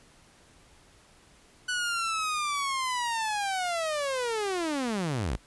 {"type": "linear sweep", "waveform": "sawtooth", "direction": "down", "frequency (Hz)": [1491, 44.18], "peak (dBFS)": -24, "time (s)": [1.68, 5.37], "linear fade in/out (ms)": 10, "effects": ["pink hiss -58 dBFS RMS until 5.46 s", "resampled to 24000 Hz"]}